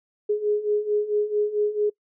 sine beating tone pair, 415.3 / 419.8 Hz, G#4 / G#4, 0 / +19 cents, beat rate 4.5 Hz, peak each -26 / -22 dBFS, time 0.29-1.9 s, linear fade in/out 10 ms, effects noise-tail reverb RT60 0.1 s tail -24 dB re dry

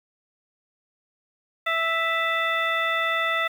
harmonic tone with a mistuned harmonic, 659.3 Hz, E5, in tune, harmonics 1 / 2 / 3 / 4 / 5, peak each -30 / -26 / -25 / -32 / -32 dBFS, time 1.66-3.48 s, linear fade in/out 10 ms, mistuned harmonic 5, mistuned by +120 cents, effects 8-bit

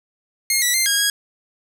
10% pulse tone with pitch steps, 2136 / 1955 / 2092 / 1634 / 1649 Hz, C7 / B6 / C7 / G#6 / G#6, +35 / -18 / -1 / -29 / -13 cents, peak -7 dBFS, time 0.5-1.1 s, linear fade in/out 2 ms, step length 120 ms, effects none

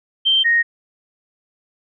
sine tone pair in turn, 3136 / 1864.7 Hz, G7 / A#6, 0 / 0 cents, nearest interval major sixth, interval 900 cents, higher first, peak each -12 dBFS, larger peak neither, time 0.25-0.44 / 0.44-0.63 s, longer neither, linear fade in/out 20 ms, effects none

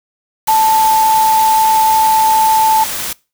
sine tone in noise, 880 Hz, A5, in tune, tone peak -8 dBFS, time 0.48-2.84 s, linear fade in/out 5 ms, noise white, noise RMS -21 dBFS, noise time 0.47-3.13 s, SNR +10 dB, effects noise-tail reverb RT60 0.3 s tail -23 dB re dry

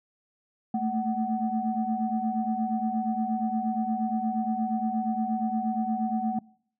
sine tone cluster, 217.6 / 226.1 / 749 Hz, A3 / A3 / F#5, -19 / +47 / +21 cents, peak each -29 dBFS, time 0.74-6.39 s, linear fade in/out 5 ms, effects noise-tail reverb RT60 0.6 s tail -24 dB re dry + tanh soft clip ceiling -15 dBFS

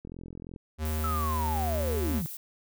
click train, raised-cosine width 3 ms, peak -29 dBFS, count 23, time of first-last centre 0.05-0.562 s, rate 43 Hz
square tone, 77.78 Hz, D#2, in tune, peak -29 dBFS, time 0.78-2.23 s, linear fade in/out 50 ms
violet noise, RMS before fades -40 dBFS, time 0.85-2.37 s, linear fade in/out 2 ms
sine linear sweep, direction down, 1325 to 138.59 Hz, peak -30 dBFS, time 1.04-2.26 s, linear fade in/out 0 ms
effects none

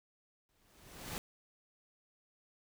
pink noise with exponential growth, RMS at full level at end -39 dBFS, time 0.49-1.18 s, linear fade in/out 0 ms, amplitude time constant 150 ms, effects none

